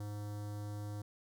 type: tone with notch filter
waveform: square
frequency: 103.83 Hz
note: G#2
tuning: in tune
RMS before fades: -42 dBFS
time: 0-1.02 s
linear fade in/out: 5 ms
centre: 2500 Hz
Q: 0.68
effects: none